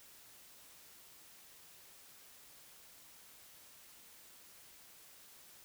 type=silence; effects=white hiss -59 dBFS RMS until 5.64 s